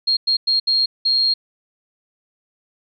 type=tone bursts at uneven times; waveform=sine; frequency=4241 Hz; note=C8; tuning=23 cents sharp; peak=-14 dBFS; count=5; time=0.07-0.17 / 0.27-0.37 / 0.47-0.6 / 0.67-0.86 / 1.05-1.34 s; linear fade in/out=10 ms; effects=none